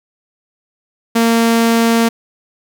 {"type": "tone", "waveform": "sawtooth", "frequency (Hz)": 229.8, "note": "A#3", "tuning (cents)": -25, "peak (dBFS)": -6, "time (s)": [1.15, 2.09], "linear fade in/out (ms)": 10, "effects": []}